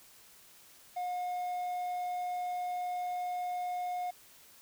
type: tone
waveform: triangle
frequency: 719 Hz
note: F#5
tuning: 50 cents flat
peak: -31 dBFS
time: 0.96-4.11 s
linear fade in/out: 10 ms
effects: white hiss -58 dBFS RMS until 4.61 s